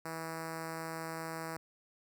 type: tone with notch filter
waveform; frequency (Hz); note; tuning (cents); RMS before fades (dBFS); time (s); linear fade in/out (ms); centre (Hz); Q
5% pulse; 162.5; E3; -24; -41; 0.05-1.57; 5; 3300; 0.82
effects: none